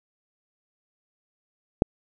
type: click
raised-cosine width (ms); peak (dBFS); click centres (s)
2; -3; 1.821
effects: none